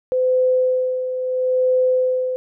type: tone with tremolo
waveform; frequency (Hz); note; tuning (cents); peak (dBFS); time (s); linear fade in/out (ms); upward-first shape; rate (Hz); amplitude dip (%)
sine; 510; C5; -44; -13; 0.12-2.36; 0; sine; 0.75; 60
effects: none